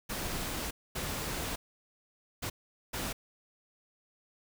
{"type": "noise bursts at uneven times", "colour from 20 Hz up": "pink", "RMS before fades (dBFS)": -36, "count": 4, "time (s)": [[0.09, 0.71], [0.95, 1.56], [2.42, 2.5], [2.93, 3.13]], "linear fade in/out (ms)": 10, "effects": []}